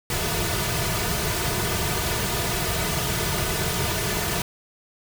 pink noise with comb filter, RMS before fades -25 dBFS, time 0.1-4.42 s, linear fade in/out 2 ms, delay 3.7 ms, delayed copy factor -0.75, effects none

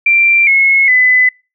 sine tone with pitch steps, 2360 / 2177 / 2008 Hz, D7 / C#7 / B6, +8 / -32 / +28 cents, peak -6 dBFS, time 0.06-1.29 s, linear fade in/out 5 ms, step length 410 ms, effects noise-tail reverb RT60 0.3 s tail -26 dB re dry

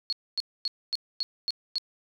sine tone bursts, 4342 Hz, C#8, 37 cents flat, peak -25 dBFS, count 7, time 0.1-1.782 s, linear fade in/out 0 ms, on 26 ms, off 250 ms, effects none

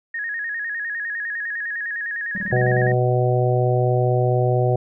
sine tone with vibrato, 1760 Hz, A6, in tune, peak -24 dBFS, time 0.14-2.92 s, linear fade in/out 5 ms, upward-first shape square, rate 9.9 Hz, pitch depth 84 cents each way
triangle tone bursts, 195.3 Hz, G3, 6 cents flat, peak -25 dBFS, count 12, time 2.35-2.939 s, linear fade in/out 0 ms, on 28 ms, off 23 ms
harmonic tone, 124.4 Hz, B2, 13 cents sharp, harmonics 1 / 3 / 4 / 5 / 6, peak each -18 / -23 / -24 / -25 / -26 dBFS, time 2.52-4.76 s, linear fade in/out 5 ms
effects none

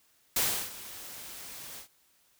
white noise with ADSR envelope, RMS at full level -26 dBFS, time 0.36-1.88 s, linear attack 5 ms, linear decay 330 ms, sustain -18 dB, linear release 94 ms, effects white hiss -67 dBFS RMS until 2.39 s

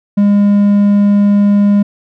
triangle tone, 203.4 Hz, G#3, 36 cents flat, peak -4 dBFS, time 0.17-1.83 s, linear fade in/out 10 ms, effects none

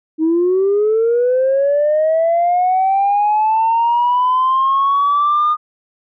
sine linear sweep, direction up, 311.1 to 1226 Hz, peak -10 dBFS, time 0.18-5.57 s, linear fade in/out 50 ms, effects tanh soft clip ceiling -8 dBFS

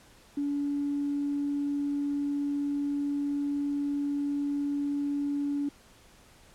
triangle tone with tanh clipping, 286 Hz, D4, 46 cents flat, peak -27 dBFS, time 0.37-5.69 s, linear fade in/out 5 ms, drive 4 dB, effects pink hiss -57 dBFS RMS until 6.54 s + low-pass 11000 Hz 12 dB/octave

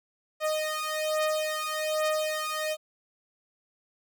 sawtooth beating tone pair, 618 / 619.2 Hz, D#5 / D#5, -12 / -9 cents, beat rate 1.2 Hz, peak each -26 dBFS, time 0.4-2.77 s, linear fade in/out 50 ms, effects none

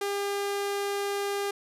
sawtooth tone, 402 Hz, G4, 44 cents sharp, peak -24 dBFS, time 0.01-1.51 s, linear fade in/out 5 ms, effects resampled to 32000 Hz

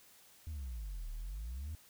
sine exponential two-way sweep, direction down then up, 82.41 to 36.28 to 82.41 Hz, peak -37 dBFS, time 0.47-1.75 s, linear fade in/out 0 ms, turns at 1.11 s, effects tanh soft clip ceiling -38 dBFS + white hiss -62 dBFS RMS until 1.89 s

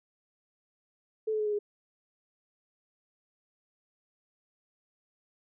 sine tone with pitch steps, 436.7 / 430.7 / 424.8 / 418.9 / 413.1 Hz, A4 / A4 / G#4 / G#4 / G#4, -13 / -37 / +39 / +15 / -9 cents, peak -27 dBFS, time 1.27-1.59 s, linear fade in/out 10 ms, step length 64 ms, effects none

